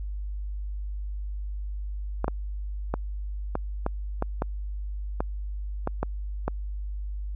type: clicks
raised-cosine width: 1 ms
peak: -12 dBFS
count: 11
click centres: 2.244 / 2.281 / 2.94 / 3.554 / 3.864 / 4.224 / 4.421 / 5.205 / 5.874 / 6.03 / 6.48 s
effects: added 50 Hz sine -30 dBFS peak until 7.35 s